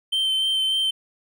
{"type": "tone with vibrato", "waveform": "triangle", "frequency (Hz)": 3107, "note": "G7", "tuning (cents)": -16, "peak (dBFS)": -18, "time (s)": [0.12, 0.91], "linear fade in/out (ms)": 10, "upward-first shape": "sine", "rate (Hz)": 3.4, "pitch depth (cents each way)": 14, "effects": []}